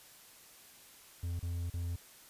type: tone with dropouts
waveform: triangle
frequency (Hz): 86.2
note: F2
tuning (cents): -22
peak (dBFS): -32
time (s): 1.23-1.96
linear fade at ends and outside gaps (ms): 5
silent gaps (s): 1.395-1.427 / 1.7-1.738
effects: white hiss -57 dBFS RMS until 2.29 s + resampled to 32000 Hz